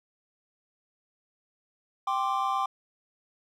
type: chord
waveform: triangle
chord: G suspended fourth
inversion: none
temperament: equal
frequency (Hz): 784 / 1046.5 / 1174.7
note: G5 / C6 / D6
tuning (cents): 0 / 0 / 0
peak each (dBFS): -28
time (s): 2.07-2.66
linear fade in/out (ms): 5
effects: none